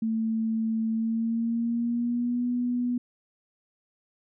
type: tone with pitch glide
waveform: sine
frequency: 223.1 to 244.7 Hz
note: A3 to B3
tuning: +24 to -16 cents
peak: -24 dBFS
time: 0.02-2.98 s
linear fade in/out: 5 ms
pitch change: +160 cents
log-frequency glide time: 0.91-2.47 s
effects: none